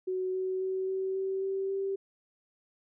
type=tone with pitch steps; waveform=sine; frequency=371.7 / 374.7 / 377.8 / 380.8 / 383.9 / 387 / 390.2 Hz; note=F#4 / F#4 / F#4 / F#4 / G4 / G4 / G4; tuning=+8 / +22 / +36 / +50 / -36 / -22 / -8 cents; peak=-29 dBFS; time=0.07-1.96 s; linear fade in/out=10 ms; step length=270 ms; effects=none